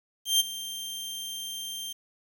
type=tone with ADSR envelope; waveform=sawtooth; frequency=3164 Hz; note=G7; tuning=15 cents sharp; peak=-15 dBFS; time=0.25-1.93 s; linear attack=150 ms; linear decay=20 ms; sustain=-16 dB; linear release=9 ms; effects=8-bit